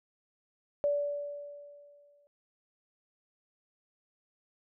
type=tone with exponential decay; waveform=sine; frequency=578 Hz; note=D5; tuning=28 cents flat; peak=-24 dBFS; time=0.84-2.27 s; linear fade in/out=0 ms; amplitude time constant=310 ms; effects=none